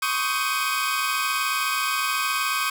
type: tone cluster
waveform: sawtooth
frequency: 1042 / 1116 / 1244 / 1555 / 2507 Hz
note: C6 / C#6 / D#6 / G6 / D#7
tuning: -7 / +11 / -1 / -14 / +12 cents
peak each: -31 / -23 / -25 / -26 / -26 dBFS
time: 0.02-2.7 s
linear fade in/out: 5 ms
effects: none